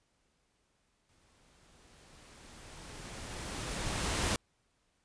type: noise with exponential growth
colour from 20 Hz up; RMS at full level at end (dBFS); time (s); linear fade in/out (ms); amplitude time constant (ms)
pink; -30; 1.09-4.36; 2; 710
effects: pink hiss -75 dBFS RMS until 5.04 s + resampled to 22050 Hz